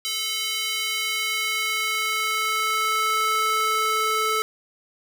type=tone with high-pass filter sweep; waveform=square; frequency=436.1 Hz; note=A4; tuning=15 cents flat; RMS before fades=-24 dBFS; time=0.05-4.42 s; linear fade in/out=0 ms; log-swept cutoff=3300 to 880 Hz; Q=1.8; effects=none